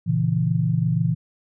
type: chord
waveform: sine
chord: A# diminished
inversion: none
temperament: equal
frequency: 116.54 / 138.59 / 164.81 Hz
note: A#2 / C#3 / E3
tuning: 0 / 0 / 0 cents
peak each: -23 / -24 / -21 dBFS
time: 0.06-1.15 s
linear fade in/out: 20 ms
effects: none